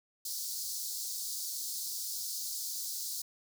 pink high-pass noise, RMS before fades -38 dBFS, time 0.25-3.22 s, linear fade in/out 5 ms, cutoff 4300 Hz, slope 48 dB/octave, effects none

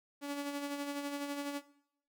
sawtooth tone with tremolo, 285.2 Hz, C#4, 49 cents sharp, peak -31 dBFS, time 0.21-1.62 s, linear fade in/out 50 ms, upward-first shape sine, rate 12 Hz, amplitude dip 45%, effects noise-tail reverb RT60 0.7 s tail -18 dB re dry

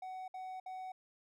triangle tone bursts, 748 Hz, F#5, 19 cents sharp, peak -40 dBFS, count 3, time 0.02-0.92 s, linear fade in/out 5 ms, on 260 ms, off 60 ms, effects none

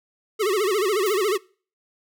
square tone with vibrato, 401.3 Hz, G4, 41 cents sharp, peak -20 dBFS, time 0.39-1.38 s, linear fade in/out 20 ms, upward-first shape sine, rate 14 Hz, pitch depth 170 cents each way
blue noise with exponential decay, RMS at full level -31 dBFS, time 1.06-1.35 s, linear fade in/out 2 ms, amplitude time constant 63 ms
effects noise-tail reverb RT60 0.4 s tail -23 dB re dry

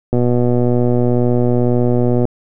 click train, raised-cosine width 2 ms, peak -3 dBFS, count 260, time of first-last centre 0.13-2.253 s, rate 122 Hz, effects none

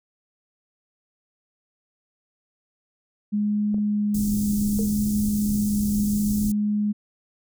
sine tone with vibrato, 207.7 Hz, G#3, in tune, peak -20 dBFS, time 3.32-6.93 s, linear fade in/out 20 ms, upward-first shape sine, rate 0.67 Hz, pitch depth 9 cents each way
clicks, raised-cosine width 2 ms, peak -23 / -32 dBFS, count 2, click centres 3.744 / 3.783 s
pink band-stop noise, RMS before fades -31 dBFS, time 4.14-6.52 s, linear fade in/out 5 ms, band 280 to 6300 Hz, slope 24 dB/octave
sine tone with exponential decay, 452.8 Hz, A4, 50 cents sharp, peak -26 dBFS, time 4.79-4.94 s, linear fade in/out 0 ms, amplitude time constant 32 ms
effects none

